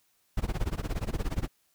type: noise with tremolo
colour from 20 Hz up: brown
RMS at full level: -27 dBFS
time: 0.37-1.48 s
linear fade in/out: 5 ms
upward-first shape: sine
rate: 17 Hz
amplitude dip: 95%
effects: white hiss -70 dBFS RMS until 1.74 s